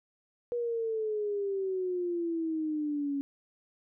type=exponential sweep; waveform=sine; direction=down; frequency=483.8 to 277.2 Hz; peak=-29 dBFS; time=0.52-3.21 s; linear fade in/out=0 ms; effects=none